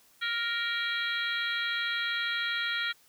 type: harmonic tone with a mistuned harmonic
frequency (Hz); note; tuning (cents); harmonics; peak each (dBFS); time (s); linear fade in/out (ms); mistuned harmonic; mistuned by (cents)
467.2; A#4; +4; 3 / 4 / 5 / 6 / 7 / 8 / 9; -33 / -34 / -37 / -47 / -35 / -38 / -47; 0.21-2.93; 20; 8; +79
effects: white hiss -62 dBFS RMS until 3.08 s